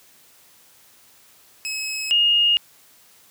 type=tone pair in turn; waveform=20% pulse / sine; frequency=2569 / 2849 Hz; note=E7 / F7; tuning=-45 / +34 cents; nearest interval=major second; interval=179 cents; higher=second; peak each=-21 / -14 dBFS; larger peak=second; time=1.65-2.11 / 2.11-2.57 s; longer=neither; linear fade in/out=0 ms; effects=white hiss -53 dBFS RMS until 3.3 s + high-pass 60 Hz 12 dB/octave